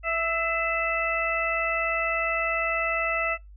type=harmonic tone with a mistuned harmonic; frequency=659.3 Hz; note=E5; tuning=in tune; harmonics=1 / 2 / 3 / 4; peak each=-29 / -29 / -29 / -29 dBFS; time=0.03-3.38 s; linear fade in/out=50 ms; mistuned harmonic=3; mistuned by=+34 cents; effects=noise-tail reverb RT60 0.2 s tail -25 dB re dry + added 50 Hz sine -44 dBFS peak until 3.56 s